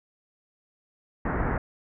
pink low-pass noise, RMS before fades -27 dBFS, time 1.25-1.58 s, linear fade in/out 5 ms, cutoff 1900 Hz, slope 48 dB/octave, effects none

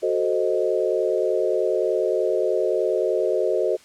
sine chord, F# diminished seventh, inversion none, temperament equal, 370 / 440 / 523.3 / 622.3 Hz, F#4 / A4 / C5 / Eb5, 0 / 0 / 0 / 0 cents, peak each -24 / -24 / -25 / -25 dBFS, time 0.02-3.77 s, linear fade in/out 20 ms, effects white hiss -51 dBFS RMS until 3.84 s + low-pass 8000 Hz 12 dB/octave

